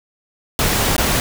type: noise with dropouts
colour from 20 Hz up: pink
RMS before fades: -17 dBFS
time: 0.59-1.2 s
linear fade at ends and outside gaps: 1 ms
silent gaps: 0.965-0.98 s
effects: none